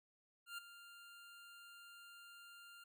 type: tone with ADSR envelope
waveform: 25% pulse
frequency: 1396.9 Hz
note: F6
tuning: in tune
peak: -40 dBFS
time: 0.46-2.84 s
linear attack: 120 ms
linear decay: 10 ms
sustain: -13 dB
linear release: 6 ms
effects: none